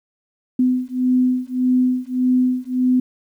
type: beating tone pair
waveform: sine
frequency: 252.2 / 253.9 Hz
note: B3 / B3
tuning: +36 / +48 cents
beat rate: 1.7 Hz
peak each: -18 dBFS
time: 0.59-3 s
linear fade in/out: 5 ms
effects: 9-bit